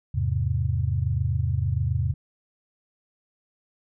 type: chord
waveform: sine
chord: E augmented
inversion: none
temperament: equal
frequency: 82.41 / 103.83 / 130.81 Hz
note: E2 / G#2 / B#2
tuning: 0 / 0 / 0 cents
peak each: -26 dBFS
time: 0.14-2.14 s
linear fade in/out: 10 ms
effects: none